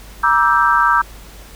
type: chord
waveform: sine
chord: E half-diminished seventh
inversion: second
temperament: equal with one note detuned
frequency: 950.8 / 1174.7 / 1318.5 / 1568 Hz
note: Bb5 / D6 / E6 / G6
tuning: +34 / 0 / 0 / 0 cents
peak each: -16 dBFS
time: 0.23-1.02 s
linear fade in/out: 10 ms
effects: added 50 Hz sine -37 dBFS peak until 1.55 s + pink hiss -41 dBFS RMS until 1.55 s